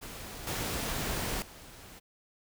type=noise with level steps; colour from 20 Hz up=pink; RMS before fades=-43 / -34 / -50 dBFS; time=0.01-2 s; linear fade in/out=20 ms; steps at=0.47 / 1.42 s; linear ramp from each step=2 ms; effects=none